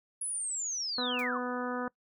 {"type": "linear sweep", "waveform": "sine", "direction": "down", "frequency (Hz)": [10480, 970], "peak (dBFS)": -32, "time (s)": [0.21, 1.38], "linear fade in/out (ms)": 5}
{"type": "harmonic tone", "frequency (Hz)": 248, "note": "B3", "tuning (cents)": 7, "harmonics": [1, 2, 3, 4, 5, 6, 7], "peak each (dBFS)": [-36, -37, -42, -42, -40, -41, -47], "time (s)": [0.98, 1.88], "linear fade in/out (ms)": 2}
{"type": "noise with exponential decay", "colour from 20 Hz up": "white", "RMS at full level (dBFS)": -45, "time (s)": [1.19, 1.3], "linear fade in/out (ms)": 0, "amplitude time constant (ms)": 22}
{"effects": ["noise-tail reverb RT60 0.1 s tail -23 dB re dry"]}